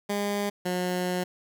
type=tone pair in turn; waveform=15% pulse; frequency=203.6 / 180.6 Hz; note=G#3 / F#3; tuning=-34 / -42 cents; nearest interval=major second; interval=208 cents; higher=first; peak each=-20 dBFS; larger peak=neither; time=0.09-0.5 / 0.65-1.24 s; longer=second; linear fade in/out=10 ms; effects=none